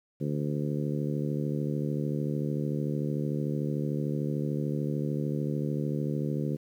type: harmonic tone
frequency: 73.42 Hz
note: D2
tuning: in tune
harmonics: 2 / 3 / 4 / 5 / 6 / 7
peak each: -30 / -34 / -36 / -38 / -40 / -41 dBFS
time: 0.2-6.57 s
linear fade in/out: 20 ms
effects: 10-bit